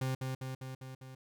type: tone with echo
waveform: 40% pulse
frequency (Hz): 130.81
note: C3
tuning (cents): 0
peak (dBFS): -31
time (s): 0.01-0.15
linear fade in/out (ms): 5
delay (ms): 200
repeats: 5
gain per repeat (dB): -3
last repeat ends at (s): 1.15
effects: none